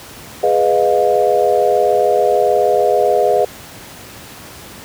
sine chord, F half-diminished seventh, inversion first, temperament equal with one note detuned, 415.3 / 493.9 / 622.3 / 709 Hz, Ab4 / Cb5 / Eb5 / F5, 0 / 0 / 0 / +26 cents, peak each -16 dBFS, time 0.43-3.45 s, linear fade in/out 5 ms, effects pink hiss -35 dBFS RMS until 4.84 s + high-pass 80 Hz 12 dB/octave

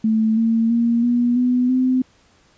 sine tone with pitch steps, 220 / 226.8 / 233.9 / 241.2 / 248.7 / 256.4 Hz, A3 / A#3 / A#3 / B3 / B3 / C4, 0 / -47 / +6 / -41 / +12 / -35 cents, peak -14 dBFS, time 0.04-2.02 s, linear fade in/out 5 ms, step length 330 ms, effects pink hiss -56 dBFS RMS until 2.57 s + resampled to 16000 Hz

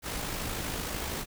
pink noise with amplitude modulation, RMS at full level -33 dBFS, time 0.02-1.26 s, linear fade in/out 50 ms, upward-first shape sine, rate 53.1 Hz, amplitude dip 35%, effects none

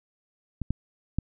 clicks, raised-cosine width 5 ms, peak -18 / -13 / -13 dBFS, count 3, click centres 0.617 / 0.706 / 1.186 s, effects none

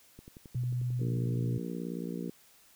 click train, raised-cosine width 3 ms, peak -35 dBFS, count 15, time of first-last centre 0.19-1.44 s, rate 11.2 Hz
sine tone, 123.47 Hz, B2, in tune, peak -29 dBFS, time 0.55-1.58 s, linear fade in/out 5 ms
harmonic tone, 58.7 Hz, A#1, 13 cents sharp, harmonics 3 / 4 / 5 / 6 / 7 / 8, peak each -38 / -40 / -42 / -44 / -45 / -46 dBFS, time 1-2.3 s, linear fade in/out 5 ms
effects white hiss -61 dBFS RMS until 2.75 s

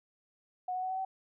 sine tone with pitch steps, 732 / 739.7 / 747.4 / 755.2 / 763.1 Hz, F#5 / F#5 / F#5 / F#5 / G5, -19 / -1 / +17 / +35 / -47 cents, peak -32 dBFS, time 0.68-1.05 s, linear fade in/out 5 ms, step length 74 ms, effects none

